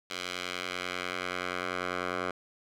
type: tone with band-pass filter sweep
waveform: 10% pulse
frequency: 90.2 Hz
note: F#2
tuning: 44 cents flat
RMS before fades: -35 dBFS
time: 0.1-2.31 s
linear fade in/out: 5 ms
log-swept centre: 3400 to 1200 Hz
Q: 1
effects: none